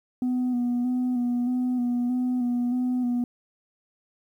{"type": "tone with vibrato", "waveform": "sine", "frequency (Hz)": 246.9, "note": "B3", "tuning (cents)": 0, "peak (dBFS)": -20, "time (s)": [0.22, 3.24], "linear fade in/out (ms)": 2, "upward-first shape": "square", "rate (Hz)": 1.6, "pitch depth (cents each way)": 26, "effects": ["tanh soft clip ceiling -21 dBFS", "10-bit"]}